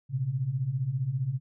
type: beating tone pair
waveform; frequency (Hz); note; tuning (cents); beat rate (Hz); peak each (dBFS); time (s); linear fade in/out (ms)
sine; 119.9 / 134.9; A#2 / C#3; +49 / -47; 15; -32 / -28; 0.09-1.4; 50
effects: none